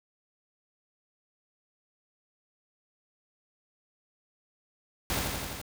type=noise with echo; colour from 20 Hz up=pink; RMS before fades=-30 dBFS; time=5.1-5.19 s; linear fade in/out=0 ms; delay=85 ms; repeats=5; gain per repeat=-2 dB; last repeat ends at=5.615 s; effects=none